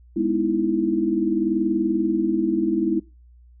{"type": "chord", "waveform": "sine", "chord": "E major seventh", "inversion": "first", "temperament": "just", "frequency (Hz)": [206, 247.2, 309, 329.6], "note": ["G#3", "B3", "D#4", "E4"], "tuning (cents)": [-14, 2, -12, 0], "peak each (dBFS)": [-26, -27, -26, -21], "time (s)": [0.16, 3], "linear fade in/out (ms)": 10, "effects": ["noise-tail reverb RT60 0.3 s tail -23 dB re dry", "added 60 Hz sine -47 dBFS peak until 3.6 s"]}